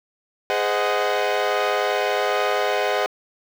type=chord; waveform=sawtooth; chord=Ab dominant seventh; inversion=none; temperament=equal with one note detuned; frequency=415.3 / 514.6 / 622.3 / 740 Hz; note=Ab4 / C5 / Eb5 / Gb5; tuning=0 / -29 / 0 / 0 cents; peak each=-21 dBFS; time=0.5-3.06 s; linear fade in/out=0 ms; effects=low-pass 4000 Hz 12 dB/octave + 7-bit